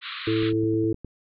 white band-pass noise, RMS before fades -35 dBFS, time 0.01-0.53 s, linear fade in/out 50 ms, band 1100 to 4100 Hz, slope 96 dB/octave
harmonic tone, 110 Hz, A2, in tune, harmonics 1 / 3 / 4, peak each -28 / -22 / -27 dBFS, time 0.27-0.93 s, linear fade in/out 5 ms
click train, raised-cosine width 3 ms, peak -24 dBFS, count 7, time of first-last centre 0.43-1.047 s, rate 9.73 Hz
effects none

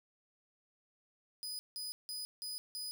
sawtooth tone bursts, 4978 Hz, D#8, in tune, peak -37 dBFS, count 5, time 1.43-2.91 s, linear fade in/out 0 ms, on 160 ms, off 170 ms, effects none

